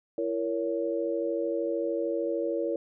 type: chord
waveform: sine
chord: A# diminished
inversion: second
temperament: just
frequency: 335.6 / 466.2 / 559.4 Hz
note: E4 / A#4 / C#5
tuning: +31 / 0 / +16 cents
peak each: -31 dBFS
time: 0.18-2.76 s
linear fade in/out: 2 ms
effects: none